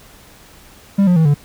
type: tone with pitch steps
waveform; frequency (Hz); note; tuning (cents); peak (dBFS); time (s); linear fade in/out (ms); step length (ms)
triangle; 198.1 / 178.54 / 160.91 / 145.02; G3 / F3 / E3 / D3; +18 / +38 / -41 / -22; -7; 0.98-1.344; 10; 91
effects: pink hiss -44 dBFS RMS until 1.44 s